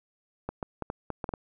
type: clicks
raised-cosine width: 1 ms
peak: -18 dBFS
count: 8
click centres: 0.49 / 0.628 / 0.823 / 0.901 / 1.103 / 1.242 / 1.291 / 1.338 s
effects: none